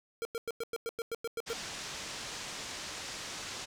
square tone bursts, 460.7 Hz, A#4, 20 cents flat, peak -34 dBFS, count 11, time 0.22-1.531 s, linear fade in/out 0 ms, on 31 ms, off 97 ms
white low-pass noise, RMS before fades -42 dBFS, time 1.46-3.66 s, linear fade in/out 20 ms, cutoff 6900 Hz, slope 24 dB/octave
effects none

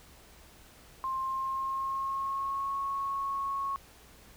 sine tone with pitch glide, 1056 to 1100.2 Hz, C6 to C#6, +16 to -13 cents, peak -30 dBFS, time 1.04-3.76 s, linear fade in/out 0 ms, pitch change +71 cents, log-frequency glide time 1.17-2.74 s, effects added 60 Hz sine -60 dBFS peak until 4.36 s + pink hiss -56 dBFS RMS until 4.36 s

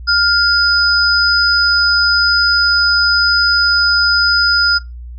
sine tone pair together, 1405 / 5004 Hz, F6 / D#8, +10 / +9 cents, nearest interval octave + minor seventh, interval 2199 cents, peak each -12 dBFS, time 0.07-4.79 s, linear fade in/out 20 ms, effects noise-tail reverb RT60 0.2 s tail -20 dB re dry + added 60 Hz sine -27 dBFS peak until 5.18 s

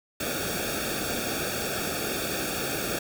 pink noise with comb filter, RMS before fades -30 dBFS, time 0.2-2.99 s, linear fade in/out 5 ms, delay 0.99 ms, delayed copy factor -1, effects none

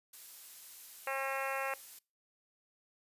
blue noise, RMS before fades -50 dBFS, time 0.13-1.99 s, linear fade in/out 5 ms
harmonic tone, 270 Hz, C#4, 45 cents flat, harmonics 2 / 3 / 4 / 5 / 6 / 7 / 8 / 9 / 10, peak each -39 / -41 / -42 / -43 / -44 / -44 / -45 / -46 / -46 dBFS, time 1.07-1.74 s, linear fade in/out 2 ms
effects noise-tail reverb RT60 0.3 s tail -24 dB re dry + resampled to 32000 Hz

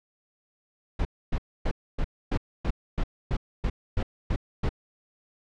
brown noise bursts, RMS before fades -25 dBFS, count 12, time 0.99-4.692 s, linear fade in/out 5 ms, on 61 ms, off 270 ms, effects low-pass 4000 Hz 12 dB/octave

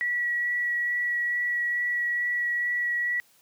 sine tone with vibrato, 1933 Hz, B6, 38 cents flat, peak -24 dBFS, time 0.01-3.2 s, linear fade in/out 0 ms, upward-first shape sine, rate 2.3 Hz, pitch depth 9 cents each way, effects white hiss -61 dBFS RMS until 3.41 s + high-pass 100 Hz 12 dB/octave

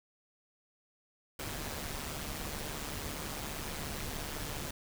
pink noise with amplitude modulation, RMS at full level -37 dBFS, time 1.39-4.71 s, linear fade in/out 5 ms, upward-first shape sine, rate 147 Hz, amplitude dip 60%, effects none

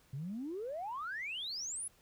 sine exponential sweep, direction up, 127.2 to 11000 Hz, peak -37 dBFS, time 0.13-1.88 s, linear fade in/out 5 ms, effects tanh soft clip ceiling -33 dBFS + pink hiss -67 dBFS RMS until 2.01 s

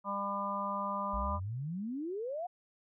harmonic tone, 200 Hz, G3, 35 cents sharp, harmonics 1 / 3 / 4 / 5 / 6, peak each -41 / -41 / -47 / -36 / -38 dBFS, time 0.04-1.4 s, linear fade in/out 50 ms
sine exponential sweep, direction up, 53.2 to 740 Hz, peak -35 dBFS, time 1.13-2.47 s, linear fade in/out 10 ms
effects none

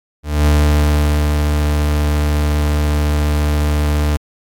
40% pulse tone with ADSR envelope, 74.4 Hz, D2, 23 cents sharp, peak -8 dBFS, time 0.23-4.17 s, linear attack 230 ms, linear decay 840 ms, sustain -4 dB, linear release 5 ms, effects AAC 64 kbps

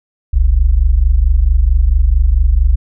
sine tone pair together, 41.32 / 65.8 Hz, E1 / C2, +5 / +10 cents, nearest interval minor sixth, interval 805 cents, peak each -10 dBFS, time 0.33-2.76 s, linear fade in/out 10 ms, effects none

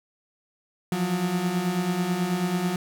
35% pulse beating tone pair, 171.9 / 181.1 Hz, F3 / F#3, -27 / -37 cents, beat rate 9.2 Hz, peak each -28 / -23 dBFS, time 0.92-2.76 s, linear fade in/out 2 ms, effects none

